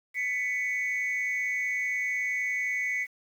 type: tone pair together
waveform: sine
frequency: 1995.2 / 2226 Hz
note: B6 / C#7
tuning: +17 / +7 cents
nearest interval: major second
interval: 190 cents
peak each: -28 dBFS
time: 0.14-3.07 s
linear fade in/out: 50 ms
effects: tanh soft clip ceiling -23 dBFS + 9-bit